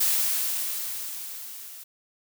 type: noise with level ramp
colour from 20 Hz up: blue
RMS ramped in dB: -22 to -43 dBFS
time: 0-1.84 s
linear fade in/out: 10 ms
effects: none